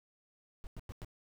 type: noise bursts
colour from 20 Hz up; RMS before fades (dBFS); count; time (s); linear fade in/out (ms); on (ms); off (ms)
brown; -43; 4; 0.64-1.047; 0; 29; 97
effects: none